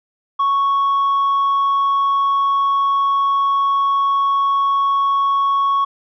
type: tone with tanh clipping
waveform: sine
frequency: 1108.7 Hz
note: C#6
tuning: in tune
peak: -14 dBFS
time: 0.39-5.85 s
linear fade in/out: 10 ms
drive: 1 dB
effects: none